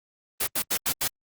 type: noise bursts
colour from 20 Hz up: white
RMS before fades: -25 dBFS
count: 5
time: 0.4-1.08 s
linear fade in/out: 10 ms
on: 72 ms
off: 80 ms
effects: Opus 32 kbps